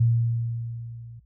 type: tone with level ramp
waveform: sine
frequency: 116.54 Hz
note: A#2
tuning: in tune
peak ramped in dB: -15 to -40 dBFS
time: 0-1.2 s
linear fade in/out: 10 ms
effects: added 60 Hz sine -55 dBFS peak until 1.25 s